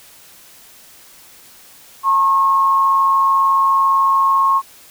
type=tone pair together; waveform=sine; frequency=907 / 1084.9 Hz; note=A#5 / C#6; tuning=-48 / -38 cents; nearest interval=minor third; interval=310 cents; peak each=-23 / -11 dBFS; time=2.03-4.62 s; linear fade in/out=50 ms; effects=white hiss -44 dBFS RMS until 4.9 s